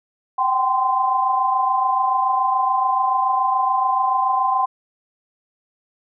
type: tone cluster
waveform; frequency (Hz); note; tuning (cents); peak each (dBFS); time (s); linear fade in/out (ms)
sine; 761 / 788 / 1035; F#5 / G5 / C6; +48 / +9 / -19; -23 / -22 / -18; 0.38-4.66; 10
effects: none